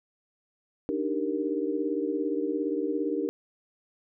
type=chord; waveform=sine; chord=Eb major seventh; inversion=third; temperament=equal; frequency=293.7 / 311.1 / 392 / 466.2 Hz; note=D4 / Eb4 / G4 / Bb4; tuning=0 / 0 / 0 / 0 cents; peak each=-31 / -32 / -32 / -32 dBFS; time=0.89-3.29 s; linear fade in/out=0 ms; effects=none